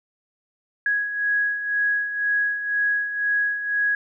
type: beating tone pair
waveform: sine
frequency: 1661.2 / 1663.2 Hz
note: G#6 / G#6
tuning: 0 / +2 cents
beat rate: 2 Hz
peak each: -28 / -21 dBFS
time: 0.86-3.95 s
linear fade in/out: 2 ms
effects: none